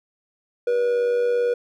triangle tone with amplitude modulation, 483.1 Hz, B4, 38 cents flat, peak -14 dBFS, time 0.67-1.54 s, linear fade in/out 5 ms, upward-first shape sine, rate 98 Hz, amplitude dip 45%, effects none

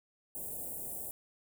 white band-stop noise, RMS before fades -41 dBFS, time 0.35-1.11 s, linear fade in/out 0 ms, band 780 to 8200 Hz, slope 48 dB/octave, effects none

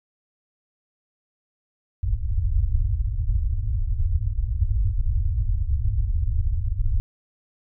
pink low-pass noise, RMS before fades -22 dBFS, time 2.03-7 s, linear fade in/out 0 ms, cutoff 110 Hz, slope 96 dB/octave, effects none

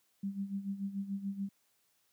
sine tone with tremolo, 197.4 Hz, G3, 12 cents sharp, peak -32 dBFS, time 0.23-1.49 s, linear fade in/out 5 ms, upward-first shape sine, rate 6.9 Hz, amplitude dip 75%, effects white hiss -74 dBFS RMS until 2.12 s + high-pass 80 Hz 12 dB/octave

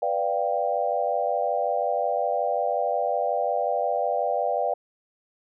sine chord, G dominant seventh, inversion first, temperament equal, 493.9 / 587.3 / 698.5 / 784 Hz, B4 / D5 / F5 / G5, 0 / 0 / 0 / 0 cents, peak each -29 / -27 / -27 / -28 dBFS, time 0.02-4.74 s, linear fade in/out 5 ms, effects none

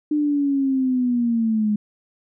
sine linear sweep, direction down, 301.7 to 207.5 Hz, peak -17 dBFS, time 0.11-1.76 s, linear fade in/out 5 ms, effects none

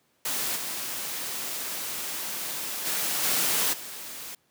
white noise with level steps, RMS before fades -29 / -33 / -28 / -25 / -39 dBFS, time 0.25-4.35 s, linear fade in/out 5 ms, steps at 0.55 / 2.85 / 3.22 / 3.72 s, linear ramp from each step 20 ms, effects pink hiss -68 dBFS RMS until 4.5 s + high-pass 150 Hz 12 dB/octave

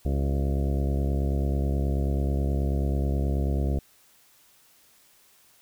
harmonic tone with a mistuned harmonic, 69.3 Hz, C#2, in tune, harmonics 1 / 2 / 3 / 4 / 5 / 6 / 7 / 8 / 9 / 10, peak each -24 / -30 / -34 / -36 / -38 / -40 / -41 / -42 / -43 / -44 dBFS, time 0.05-3.79 s, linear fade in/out 5 ms, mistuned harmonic 6, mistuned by -51 cents, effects white hiss -59 dBFS RMS until 5.61 s

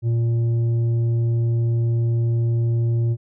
sine tone with tanh clipping, 116.54 Hz, A#2, in tune, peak -18 dBFS, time 0.02-3.17 s, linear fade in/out 50 ms, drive 6 dB, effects none

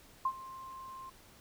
sine tone with ADSR envelope, 1054 Hz, C6, 12 cents sharp, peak -26 dBFS, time 0.25-1.1 s, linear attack 5 ms, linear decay 64 ms, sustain -18 dB, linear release 9 ms, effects pink hiss -59 dBFS RMS until 1.4 s

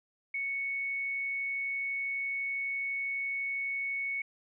sine tone, 2217 Hz, C#7, in tune, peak -31 dBFS, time 0.34-4.22 s, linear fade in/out 5 ms, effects none

